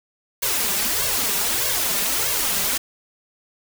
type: noise with flanger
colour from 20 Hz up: white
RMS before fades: -22 dBFS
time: 0.42-2.78 s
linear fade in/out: 10 ms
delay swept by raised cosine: 1.8 to 5.1 ms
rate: 1.6 Hz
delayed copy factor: +0.9
effects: none